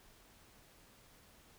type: silence
effects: pink hiss -63 dBFS RMS until 1.58 s